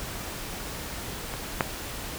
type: clicks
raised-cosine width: 0.5 ms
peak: -20 / -6 dBFS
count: 2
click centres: 1.339 / 1.608 s
effects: pink hiss -36 dBFS RMS until 2.18 s